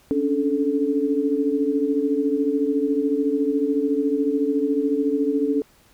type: tone cluster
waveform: sine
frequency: 275.5 / 289.4 / 437.1 Hz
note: C#4 / D4 / A4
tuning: -11 / -25 / -11 cents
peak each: -23 dBFS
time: 0.11-5.62 s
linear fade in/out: 0 ms
effects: pink hiss -56 dBFS RMS until 5.93 s